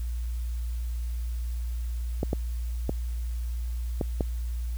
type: clicks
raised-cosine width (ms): 2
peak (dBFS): -13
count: 5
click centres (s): 2.231 / 2.331 / 2.894 / 4.012 / 4.208
effects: added 59 Hz sine -28 dBFS peak until 4.77 s + white hiss -53 dBFS RMS until 4.77 s